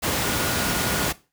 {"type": "tone in noise", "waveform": "sine", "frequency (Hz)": 1441, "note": "F#6", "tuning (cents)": -46, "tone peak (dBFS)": -33, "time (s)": [0.23, 1.09], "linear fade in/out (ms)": 20, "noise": "pink", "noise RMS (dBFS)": -23, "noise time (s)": [0.02, 1.13], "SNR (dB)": -13, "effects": ["noise-tail reverb RT60 0.3 s tail -18 dB re dry", "high-pass 80 Hz 12 dB/octave"]}